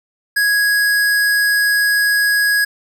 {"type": "tone", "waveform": "square", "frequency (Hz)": 1661.2, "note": "G#6", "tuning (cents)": 0, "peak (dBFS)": -13, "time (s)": [0.36, 2.65], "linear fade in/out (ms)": 10, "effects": []}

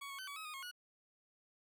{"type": "tone with pitch steps", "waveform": "20% pulse", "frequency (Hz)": [1120, 1102, 1526, 1136, 1277, 1233, 1084, 1458], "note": ["C#6", "C#6", "G6", "C#6", "D#6", "D#6", "C#6", "F#6"], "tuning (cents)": [18, -11, -47, 42, 45, -16, -39, -26], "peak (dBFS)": -40, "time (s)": [0.01, 0.714], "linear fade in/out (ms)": 10, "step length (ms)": 88, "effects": []}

